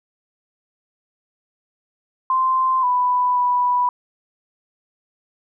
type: tone with pitch steps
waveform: sine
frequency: 1041 / 992 / 985 Hz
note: C6 / B5 / B5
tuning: -9 / +7 / -5 cents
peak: -15 dBFS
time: 2.3-3.89 s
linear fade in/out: 2 ms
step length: 530 ms
effects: none